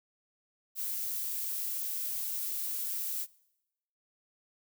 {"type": "noise", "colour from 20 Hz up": "violet", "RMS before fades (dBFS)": -35, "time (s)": [0.75, 3.27], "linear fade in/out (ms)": 50, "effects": ["noise-tail reverb RT60 0.9 s tail -23 dB re dry"]}